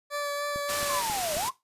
20% pulse tone with vibrato, 578 Hz, D5, 28 cents flat, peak -24 dBFS, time 0.1-1.03 s, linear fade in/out 50 ms, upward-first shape sine, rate 3.4 Hz, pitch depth 12 cents each way
click train, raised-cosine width 3 ms, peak -27 dBFS, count 4, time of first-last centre 0.56-1.369 s, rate 3.71 Hz
white low-pass noise, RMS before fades -33 dBFS, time 0.68-1.5 s, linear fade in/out 20 ms, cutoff 11000 Hz, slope 12 dB/octave
sine linear two-way sweep, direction down then up, 1096 to 578 to 1096 Hz, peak -29 dBFS, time 0.89-1.51 s, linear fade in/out 10 ms, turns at 1.35 s
effects noise-tail reverb RT60 0.2 s tail -17 dB re dry + resampled to 32000 Hz

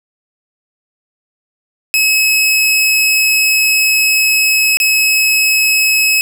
sawtooth tone with dropouts, 2571 Hz, E7, 44 cents flat, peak -6 dBFS, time 1.94-6.21 s, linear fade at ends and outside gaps 0 ms, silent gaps 4.771-4.801 s, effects none

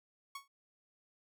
sawtooth tone with exponential decay, 1108.7 Hz, C#6, in tune, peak -36 dBFS, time 0.35-0.48 s, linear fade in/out 5 ms, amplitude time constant 28 ms, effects none

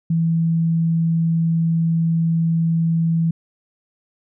sine tone, 164.81 Hz, E3, in tune, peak -15 dBFS, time 0.1-3.31 s, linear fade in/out 5 ms, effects none

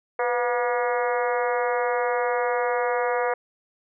harmonic tone with a mistuned harmonic, 240 Hz, B3, 49 cents flat, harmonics 2 / 3 / 4 / 5 / 6 / 7 / 8 / 9, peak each -24 / -28 / -30 / -32 / -34 / -35 / -36 / -37 dBFS, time 0.19-3.34 s, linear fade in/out 5 ms, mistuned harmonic 2, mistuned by +55 cents, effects none

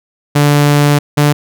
sawtooth tone pair in turn, 145.6 / 146.78 Hz, D3 / D3, -15 / -1 cents, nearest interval unison, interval 14 cents, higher second, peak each -3 dBFS, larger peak neither, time 0.35-0.99 / 1.17-1.33 s, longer first, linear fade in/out 10 ms, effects none

